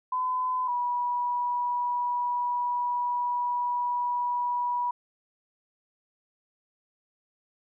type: tone pair in turn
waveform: sine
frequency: 1013 / 973.6 Hz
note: B5 / B5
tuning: +44 / -25 cents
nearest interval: minor second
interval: 69 cents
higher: first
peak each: -25 dBFS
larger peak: neither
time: 0.12-0.68 / 0.68-4.91 s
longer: second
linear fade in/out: 5 ms
effects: none